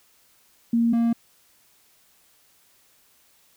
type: tone pair in turn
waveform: sine / triangle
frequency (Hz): 232.6 / 232.6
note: A#3 / A#3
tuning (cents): -4 / -4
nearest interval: unison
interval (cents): 0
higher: neither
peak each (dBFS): -17 / -16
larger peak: second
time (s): 0.73-0.93 / 0.93-1.13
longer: neither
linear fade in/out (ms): 5
effects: white hiss -60 dBFS RMS until 3.56 s